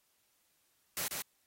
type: noise with echo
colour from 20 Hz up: white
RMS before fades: -36 dBFS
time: 0.97-1.08 s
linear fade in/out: 0 ms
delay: 140 ms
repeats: 1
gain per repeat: -3 dB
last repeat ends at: 1.22 s
effects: white hiss -74 dBFS RMS until 1.46 s + AAC 48 kbps